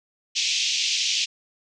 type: band-pass noise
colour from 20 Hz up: pink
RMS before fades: -24 dBFS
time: 0.35-1.26 s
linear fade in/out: 20 ms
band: 2500 to 6600 Hz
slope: 48 dB/octave
effects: none